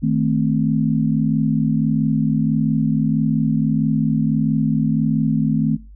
sine chord, A diminished, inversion second, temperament equal, 155.56 / 220 / 261.6 Hz, Eb3 / A3 / C4, 0 / 0 / 0 cents, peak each -19 / -19 / -21 dBFS, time 0.02-5.77 s, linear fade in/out 20 ms, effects noise-tail reverb RT60 0.3 s tail -21 dB re dry + added 50 Hz sine -38 dBFS peak until 5.95 s

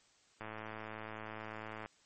click train, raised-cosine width 0.5 ms, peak -29 dBFS, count 159, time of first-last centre 0.41-1.86 s, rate 109 Hz, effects white hiss -68 dBFS RMS until 2.05 s + MP3 32 kbps

